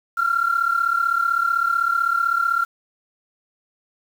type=tone pair together; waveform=sine; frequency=1361.1 / 1396.9 Hz; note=F6 / F6; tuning=-45 / 0 cents; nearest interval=unison; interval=45 cents; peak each=-19 / -20 dBFS; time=0.17-2.65 s; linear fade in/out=10 ms; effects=tanh soft clip ceiling -10 dBFS + 7-bit